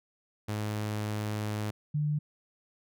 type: tone pair in turn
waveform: sawtooth / sine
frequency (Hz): 106 / 149.29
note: G#2 / D3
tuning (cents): +36 / +29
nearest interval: tritone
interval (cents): 593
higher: second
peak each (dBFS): -27 / -26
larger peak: second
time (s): 0.48-1.71 / 1.94-2.19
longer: first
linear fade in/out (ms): 10
effects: none